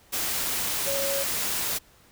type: tone in noise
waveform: sine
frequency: 554.4 Hz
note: C#5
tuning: in tune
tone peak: -28 dBFS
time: 0.86-1.24 s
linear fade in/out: 20 ms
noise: white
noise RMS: -28 dBFS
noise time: 0.12-1.79 s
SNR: -3 dB
effects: pink hiss -57 dBFS RMS until 2.11 s